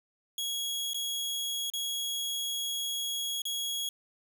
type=tone with dropouts; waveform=sawtooth; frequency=3322 Hz; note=G#7; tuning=in tune; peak=-28 dBFS; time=0.38-3.89 s; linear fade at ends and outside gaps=2 ms; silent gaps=0.934-0.944 / 1.701-1.736 / 3.419-3.453 s; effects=none

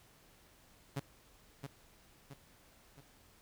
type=tone with echo; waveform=sawtooth; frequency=138.9 Hz; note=C#3; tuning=4 cents sharp; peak=-31 dBFS; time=0.96-1 s; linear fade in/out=10 ms; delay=670 ms; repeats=3; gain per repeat=-6 dB; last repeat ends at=3.01 s; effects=pink hiss -64 dBFS RMS until 3.41 s

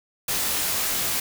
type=noise with comb filter; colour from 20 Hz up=white; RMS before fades=-25 dBFS; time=0.28-1.2 s; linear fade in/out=5 ms; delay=19 ms; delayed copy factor=-0.7; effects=none

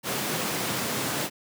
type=high-pass noise; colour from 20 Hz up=pink; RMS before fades=-29 dBFS; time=0.03-1.3 s; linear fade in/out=50 ms; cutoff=130 Hz; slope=24 dB/octave; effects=none

